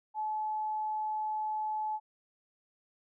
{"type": "tone", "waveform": "sine", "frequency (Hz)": 860, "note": "A5", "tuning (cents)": -40, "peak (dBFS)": -31, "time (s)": [0.14, 2], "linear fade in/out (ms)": 50, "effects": []}